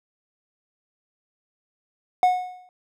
triangle tone with exponential decay, 730 Hz, F#5, 24 cents flat, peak -10 dBFS, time 2.23-2.69 s, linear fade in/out 1 ms, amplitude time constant 99 ms, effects none

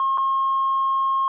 sine tone with dropouts, 1076 Hz, C6, 48 cents sharp, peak -17 dBFS, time 0-1.28 s, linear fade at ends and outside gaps 1 ms, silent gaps 0.175-0.181 s, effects tanh soft clip ceiling -14 dBFS

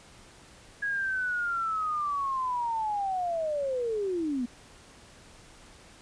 sine linear sweep, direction down, 1661.2 to 233.1 Hz, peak -27 dBFS, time 0.82-4.46 s, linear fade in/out 10 ms, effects pink hiss -53 dBFS RMS until 6.01 s + resampled to 22050 Hz

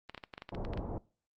clicks, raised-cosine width 0.3 ms, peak -27 dBFS, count 12, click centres 0.096 / 0.147 / 0.178 / 0.238 / 0.338 / 0.379 / 0.421 / 0.491 / 0.549 / 0.65 / 0.735 / 0.775 s
pink low-pass noise, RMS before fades -38 dBFS, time 0.52-0.98 s, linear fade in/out 2 ms, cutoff 830 Hz, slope 24 dB/octave
effects noise-tail reverb RT60 0.4 s tail -22 dB re dry + Opus 32 kbps

